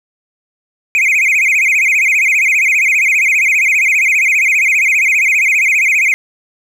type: tone with vibrato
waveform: triangle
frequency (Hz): 2294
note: D7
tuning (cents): -41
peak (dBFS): -7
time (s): 0.95-6.14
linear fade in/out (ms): 0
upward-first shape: sine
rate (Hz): 15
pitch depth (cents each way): 180
effects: none